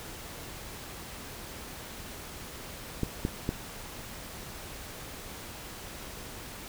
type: clicks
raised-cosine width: 3 ms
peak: -15 dBFS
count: 3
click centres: 3.033 / 3.251 / 3.491 s
effects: pink hiss -43 dBFS RMS until 6.68 s